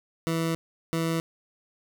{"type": "tone bursts at uneven times", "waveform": "20% pulse", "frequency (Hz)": 164.2, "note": "E3", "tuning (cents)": -6, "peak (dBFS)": -20, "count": 2, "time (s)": [[0.27, 0.55], [0.93, 1.2]], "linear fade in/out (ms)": 0, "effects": []}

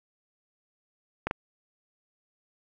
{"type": "clicks", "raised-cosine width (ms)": 0.5, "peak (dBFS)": -13, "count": 2, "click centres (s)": [1.27, 1.311], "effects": []}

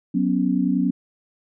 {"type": "chord", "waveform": "sine", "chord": "F# suspended fourth", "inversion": "none", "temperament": "equal", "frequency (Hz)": [185, 246.9, 277.2], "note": ["F#3", "B3", "C#4"], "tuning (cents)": [0, 0, 0], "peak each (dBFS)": -22, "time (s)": [0.14, 0.91], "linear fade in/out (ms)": 10, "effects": []}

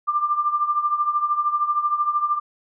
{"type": "tone with tremolo", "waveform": "sine", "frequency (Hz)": 1190, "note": "D6", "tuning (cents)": 22, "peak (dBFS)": -15, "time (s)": [0.07, 2.4], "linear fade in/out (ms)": 20, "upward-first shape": "triangle", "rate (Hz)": 13, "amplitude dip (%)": 80, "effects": []}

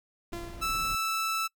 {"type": "noise with tremolo", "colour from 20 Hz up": "brown", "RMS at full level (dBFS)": -39, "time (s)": [0.32, 0.95], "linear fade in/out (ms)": 2, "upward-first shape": "sine", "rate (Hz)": 19, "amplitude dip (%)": 40}
{"type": "tone with exponential decay", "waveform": "sawtooth", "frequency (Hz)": 342.6, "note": "F4", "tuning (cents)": -33, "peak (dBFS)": -31, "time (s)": [0.33, 1.12], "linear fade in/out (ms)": 1, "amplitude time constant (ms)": 170}
{"type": "tone", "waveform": "sawtooth", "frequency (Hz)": 1318, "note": "E6", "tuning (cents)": -1, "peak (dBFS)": -24, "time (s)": [0.61, 1.48], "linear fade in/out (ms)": 20}
{"effects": ["noise-tail reverb RT60 0.1 s tail -24 dB re dry"]}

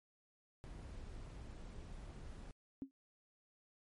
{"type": "noise", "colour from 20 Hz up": "brown", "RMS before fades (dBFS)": -50, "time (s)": [0.64, 2.51], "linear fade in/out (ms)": 0}
{"type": "tone with exponential decay", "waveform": "sine", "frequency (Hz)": 270, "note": "C#4", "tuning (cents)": -45, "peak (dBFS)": -37, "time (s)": [2.82, 2.91], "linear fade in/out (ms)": 0, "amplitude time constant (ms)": 19}
{"effects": ["MP3 48 kbps"]}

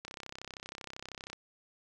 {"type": "click train", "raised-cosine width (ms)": 0.2, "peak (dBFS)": -25, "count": 43, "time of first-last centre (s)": [0.05, 1.33], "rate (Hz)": 32.8, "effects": []}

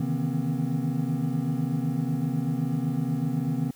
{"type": "tone cluster", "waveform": "triangle", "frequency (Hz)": [133.3, 153.4, 161.4, 239.8, 264.9], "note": ["C3", "D#3", "E3", "A#3", "C4"], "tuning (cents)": [33, -24, -36, 49, 22], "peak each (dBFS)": -29, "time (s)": [0, 3.71], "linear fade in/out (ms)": 5, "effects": ["white hiss -56 dBFS RMS until 3.75 s"]}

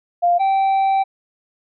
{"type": "tone pair in turn", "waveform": ["sine", "triangle"], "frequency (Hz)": [698.5, 777.1], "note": ["F5", "G5"], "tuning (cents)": [0, -15], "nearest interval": "major second", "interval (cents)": 185, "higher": "second", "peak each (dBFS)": -12, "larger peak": "neither", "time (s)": [[0.22, 0.39], [0.39, 1.04]], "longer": "second", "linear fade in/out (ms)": 20, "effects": ["resampled to 11025 Hz"]}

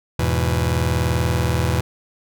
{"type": "chord", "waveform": "sawtooth", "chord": "E major", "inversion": "none", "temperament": "just", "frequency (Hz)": [82.41, 103.01, 123.61], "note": ["E2", "G#2", "B2"], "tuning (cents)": [0, -14, 2], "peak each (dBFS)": [-16, -21, -17], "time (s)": [0.19, 1.81], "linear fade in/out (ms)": 5, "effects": []}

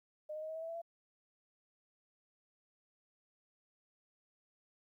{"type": "tone with pitch steps", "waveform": "sine", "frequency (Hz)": [610, 618.9, 627.9, 637, 646.3, 655.7, 665.2, 674.9], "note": ["D#5", "D#5", "D#5", "D#5", "E5", "E5", "E5", "E5"], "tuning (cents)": [-34, -9, 16, 41, -34, -9, 16, 41], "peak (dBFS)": -40, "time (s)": [0.29, 0.818], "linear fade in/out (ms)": 10, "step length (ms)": 66, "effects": ["13-bit"]}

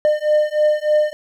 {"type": "beating tone pair", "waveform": "triangle", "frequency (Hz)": [603, 606.3], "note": ["D5", "D#5"], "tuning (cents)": [46, -45], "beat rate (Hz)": 3.3, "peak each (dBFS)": -15, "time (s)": [0.05, 1.13], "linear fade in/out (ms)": 0, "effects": []}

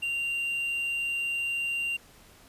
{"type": "tone", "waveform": "triangle", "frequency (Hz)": 2773, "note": "F7", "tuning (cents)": -13, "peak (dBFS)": -26, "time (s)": [0.02, 1.97], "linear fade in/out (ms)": 10, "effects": ["pink hiss -55 dBFS RMS until 2.48 s", "resampled to 32000 Hz"]}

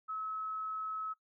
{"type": "tone", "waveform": "sine", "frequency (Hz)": 1290, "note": "E6", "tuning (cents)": -38, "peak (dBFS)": -36, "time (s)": [0.08, 1.14], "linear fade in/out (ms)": 20, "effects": ["noise-tail reverb RT60 0.1 s tail -17 dB re dry"]}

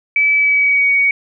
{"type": "tone with pitch glide", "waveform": "sine", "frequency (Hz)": [2300, 2245], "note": ["D7", "C#7"], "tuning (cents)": [-37, 21], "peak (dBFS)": -10, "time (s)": [0.16, 1.11], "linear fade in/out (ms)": 2, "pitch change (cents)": -42, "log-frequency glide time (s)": [0.35, 0.91], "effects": []}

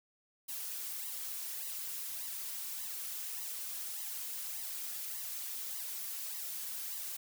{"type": "noise with flanger", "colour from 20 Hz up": "blue", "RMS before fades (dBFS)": -41, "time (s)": [0.48, 7.17], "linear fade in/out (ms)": 10, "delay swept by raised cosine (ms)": [0.99, 4.29], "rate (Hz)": 1.7, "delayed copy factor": 0.85, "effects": []}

